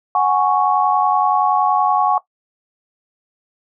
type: chord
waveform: sine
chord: F# suspended second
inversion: none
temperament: equal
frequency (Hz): 740 / 830.6 / 1108.7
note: F#5 / G#5 / C#6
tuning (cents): 0 / 0 / 0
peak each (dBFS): -17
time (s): 0.15-2.18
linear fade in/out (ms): 2
effects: noise-tail reverb RT60 0.1 s tail -17 dB re dry